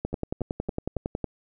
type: two click trains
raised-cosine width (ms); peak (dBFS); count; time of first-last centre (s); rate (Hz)
2; -14 / -22; 14 / 4; 0.05-1.243 / 0.13-0.966; 10.9 / 3.59
effects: none